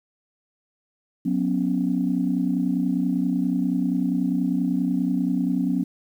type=chord; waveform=sine; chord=F# suspended fourth; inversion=none; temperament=equal with one note detuned; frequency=182.45 / 246.9 / 277.2 Hz; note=F#3 / B3 / C#4; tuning=-24 / 0 / 0 cents; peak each=-24 dBFS; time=1.25-5.84 s; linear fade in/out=10 ms; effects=tanh soft clip ceiling -11 dBFS + 9-bit